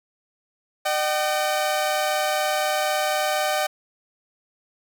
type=tone pair together; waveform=sawtooth; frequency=606.4 / 764 Hz; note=D#5 / G5; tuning=-45 / -45 cents; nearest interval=major third; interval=400 cents; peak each=-20 dBFS; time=0.85-3.67 s; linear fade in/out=10 ms; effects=none